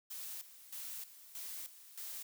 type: noise with tremolo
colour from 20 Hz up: blue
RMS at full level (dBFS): -45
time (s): 0.1-2.23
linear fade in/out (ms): 10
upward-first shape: square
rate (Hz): 1.6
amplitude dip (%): 75
effects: none